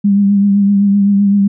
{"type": "tone with vibrato", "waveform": "sine", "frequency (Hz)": 200.5, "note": "G3", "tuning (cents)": 39, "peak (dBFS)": -7, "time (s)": [0.04, 1.48], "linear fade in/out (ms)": 10, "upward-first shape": "triangle", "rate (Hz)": 7.8, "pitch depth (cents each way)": 36, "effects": []}